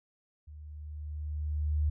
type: tone with level ramp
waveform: sine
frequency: 75.3 Hz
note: D2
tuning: 44 cents sharp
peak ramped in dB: -45 to -24 dBFS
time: 0.47-1.9 s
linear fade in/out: 10 ms
effects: none